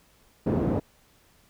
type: band-pass noise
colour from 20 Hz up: pink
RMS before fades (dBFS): -25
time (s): 0.46-0.8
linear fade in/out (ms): 10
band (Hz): 120 to 420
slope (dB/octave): 12
effects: pink hiss -61 dBFS RMS until 1.49 s